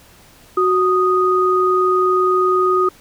sine tone pair together, 370 / 1241.8 Hz, F#4 / D#6, 0 / -4 cents, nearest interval octave + major sixth, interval 2096 cents, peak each -15 dBFS, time 0.57-2.89 s, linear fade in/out 5 ms, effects pink hiss -47 dBFS RMS until 3 s

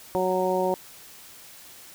harmonic tone, 185 Hz, F#3, in tune, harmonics 1 / 2 / 3 / 4 / 5, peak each -32 / -26 / -26 / -30 / -29 dBFS, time 0.15-0.74 s, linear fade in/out 0 ms, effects white hiss -47 dBFS RMS until 1.94 s

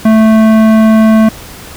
sine tone with tanh clipping, 220 Hz, A3, in tune, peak -5 dBFS, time 0.05-1.29 s, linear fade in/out 5 ms, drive 16 dB, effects added 76 Hz sine -36 dBFS peak until 1.76 s + pink hiss -30 dBFS RMS until 1.76 s

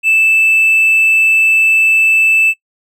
triangle tone, 2637 Hz, E7, in tune, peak -5 dBFS, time 0.03-2.54 s, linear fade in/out 50 ms, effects noise-tail reverb RT60 0.1 s tail -21 dB re dry + tanh soft clip ceiling -1 dBFS

